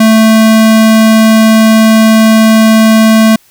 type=tone; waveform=square; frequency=220.8 Hz; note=A3; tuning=6 cents sharp; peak=-3 dBFS; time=0-3.36 s; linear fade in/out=5 ms; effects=white hiss -46 dBFS RMS until 3.5 s